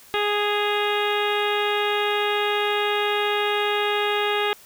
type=harmonic tone with a mistuned harmonic; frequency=414.4 Hz; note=G#4; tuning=4 cents flat; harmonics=1 / 2 / 3 / 4 / 5 / 6 / 7 / 8 / 9; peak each=-24 / -27 / -29 / -30 / -31 / -32 / -32 / -33 / -34 dBFS; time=0.14-4.53 s; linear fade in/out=0 ms; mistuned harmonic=7; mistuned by=-32 cents; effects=white hiss -49 dBFS RMS until 4.65 s